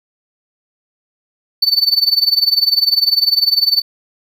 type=tone with tremolo; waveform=triangle; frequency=4513 Hz; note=C#8; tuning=30 cents sharp; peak=-6 dBFS; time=1.62-3.82 s; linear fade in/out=5 ms; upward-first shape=sine; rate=20 Hz; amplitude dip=90%; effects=none